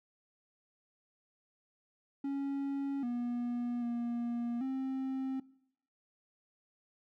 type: tone with pitch steps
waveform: triangle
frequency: 277.4 / 241.3 / 237.3 / 264.6 Hz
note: C#4 / B3 / A#3 / C4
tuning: +1 / -40 / +31 / +20 cents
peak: -31 dBFS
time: 2.24-5.4 s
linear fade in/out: 5 ms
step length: 790 ms
effects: noise-tail reverb RT60 0.7 s tail -21 dB re dry